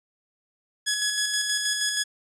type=tone with tremolo; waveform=10% pulse; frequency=1683 Hz; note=G#6; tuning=23 cents sharp; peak=-13 dBFS; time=0.86-2.04 s; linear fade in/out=20 ms; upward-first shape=square; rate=6.3 Hz; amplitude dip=35%; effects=resampled to 22050 Hz